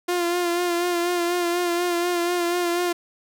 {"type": "tone with vibrato", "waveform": "sawtooth", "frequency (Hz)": 349.2, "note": "F4", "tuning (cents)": 0, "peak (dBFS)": -17, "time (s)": [0.08, 2.93], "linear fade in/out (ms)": 10, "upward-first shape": "sine", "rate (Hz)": 4.1, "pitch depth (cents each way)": 33, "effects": []}